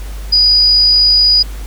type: tone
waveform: sine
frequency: 4922 Hz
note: D#8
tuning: 20 cents flat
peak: -6 dBFS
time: 0.32-1.43 s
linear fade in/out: 10 ms
effects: added 50 Hz sine -22 dBFS peak until 1.66 s + pink hiss -36 dBFS RMS until 1.66 s